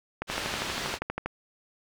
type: click train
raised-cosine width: 0.5 ms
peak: -15 dBFS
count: 14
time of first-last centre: 0.22-1.26 s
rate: 12.5 Hz
type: low-pass noise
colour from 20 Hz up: white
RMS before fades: -34 dBFS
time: 0.27-0.99 s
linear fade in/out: 50 ms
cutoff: 3900 Hz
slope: 12 dB/octave
effects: none